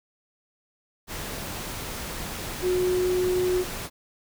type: tone in noise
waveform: sine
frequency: 364.4 Hz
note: F#4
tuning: 26 cents flat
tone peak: -21 dBFS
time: 2.61-3.65 s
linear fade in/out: 50 ms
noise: pink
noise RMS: -34 dBFS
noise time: 1.07-3.9 s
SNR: +10 dB
effects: none